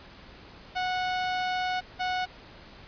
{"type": "tone pair in turn", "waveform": "sawtooth", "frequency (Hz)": [735, 735], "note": ["F#5", "F#5"], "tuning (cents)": [-12, -12], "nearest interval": "unison", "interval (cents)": 0, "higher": "neither", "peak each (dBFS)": -23, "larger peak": "neither", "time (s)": [[0.75, 1.81], [1.99, 2.26]], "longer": "first", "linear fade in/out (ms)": 20, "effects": ["pink hiss -49 dBFS RMS until 2.87 s", "resampled to 11025 Hz"]}